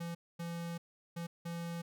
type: tone bursts at uneven times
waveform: square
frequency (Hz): 169.6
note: E3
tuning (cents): +50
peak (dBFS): -39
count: 4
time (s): 0-0.15 / 0.39-0.78 / 1.16-1.27 / 1.45-1.82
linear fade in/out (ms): 10
effects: none